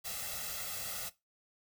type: noise with comb filter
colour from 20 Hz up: white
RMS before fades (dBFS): -40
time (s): 0.04-1.1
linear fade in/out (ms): 20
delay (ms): 1.5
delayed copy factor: +0.9
effects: noise-tail reverb RT60 0.2 s tail -17 dB re dry

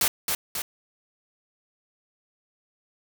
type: noise with echo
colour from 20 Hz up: white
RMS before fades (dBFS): -22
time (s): 0.01-0.08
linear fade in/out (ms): 2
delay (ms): 270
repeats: 2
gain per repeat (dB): -4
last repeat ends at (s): 0.62
effects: none

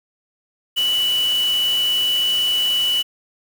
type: tone in noise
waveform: sine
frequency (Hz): 2960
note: F#7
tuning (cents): 0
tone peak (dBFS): -16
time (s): 0.76-3.03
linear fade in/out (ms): 20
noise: white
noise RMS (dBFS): -31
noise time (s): 0.76-3.03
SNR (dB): +12
effects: none

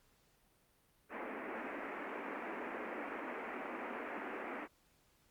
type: band-pass noise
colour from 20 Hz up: pink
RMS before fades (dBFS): -44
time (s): 1.09-4.68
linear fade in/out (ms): 50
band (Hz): 230 to 2400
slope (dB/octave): 48
effects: pink hiss -72 dBFS RMS until 5.3 s + Opus 48 kbps

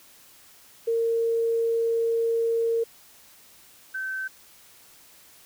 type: tone pair in turn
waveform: sine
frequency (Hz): 459.3 / 1540.4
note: A#4 / G6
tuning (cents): -26 / -31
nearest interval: octave + major sixth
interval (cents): 2095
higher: second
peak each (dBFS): -21 / -28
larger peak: first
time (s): 0.87-2.84 / 3.94-4.28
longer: first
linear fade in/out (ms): 10
effects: white hiss -53 dBFS RMS until 5.45 s

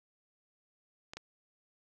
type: clicks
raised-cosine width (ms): 0.2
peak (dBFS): -26 / -25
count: 2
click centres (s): 1.135 / 1.17
effects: none

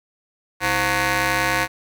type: ring-modulated tone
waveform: 10% pulse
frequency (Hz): 194.6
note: G3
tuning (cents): -12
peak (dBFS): -7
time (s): 0.6-1.68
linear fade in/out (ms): 50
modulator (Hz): 1300
effects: none

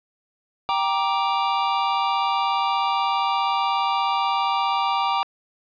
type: chord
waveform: square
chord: G minor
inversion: none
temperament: just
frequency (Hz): 784 / 940.8 / 1176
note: G5 / Bb5 / D6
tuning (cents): 0 / +16 / +2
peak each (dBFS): -25 / -25 / -25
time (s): 0.69-5.23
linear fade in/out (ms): 0
effects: resampled to 11025 Hz + 9-bit

